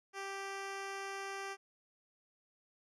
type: tone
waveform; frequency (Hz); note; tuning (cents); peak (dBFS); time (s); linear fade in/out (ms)
10% pulse; 392; G4; 0; -32; 0.13-1.57; 50
effects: low-pass 8000 Hz 12 dB/octave